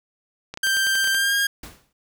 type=clicks; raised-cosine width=0.2 ms; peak=-16 dBFS; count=9; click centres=0.54 / 0.574 / 0.67 / 0.769 / 0.869 / 0.954 / 1.043 / 1.074 / 1.147 s
type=tone with pitch glide; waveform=sawtooth; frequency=1573 to 1621 Hz; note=G6 to G#6; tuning=+6 to -42 cents; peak=-15 dBFS; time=0.63-1.47 s; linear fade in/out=5 ms; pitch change=+52 cents; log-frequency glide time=1.11-1.35 s
type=noise with exponential decay; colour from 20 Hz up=pink; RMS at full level=-35 dBFS; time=1.63-1.93 s; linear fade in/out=5 ms; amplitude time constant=65 ms
effects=none